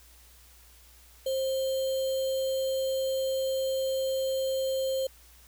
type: tone with sample-and-hold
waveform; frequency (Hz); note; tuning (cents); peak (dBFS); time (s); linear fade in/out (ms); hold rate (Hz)
sine; 530; C5; +22; -26; 1.26-5.07; 5; 3675
effects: added 60 Hz sine -56 dBFS peak until 5.47 s + white hiss -57 dBFS RMS until 5.47 s